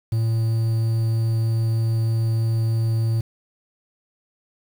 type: tone with quantisation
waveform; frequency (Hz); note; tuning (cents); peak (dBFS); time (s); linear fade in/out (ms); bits
triangle; 112.9; A2; +45; -16; 0.12-3.21; 5; 7
effects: none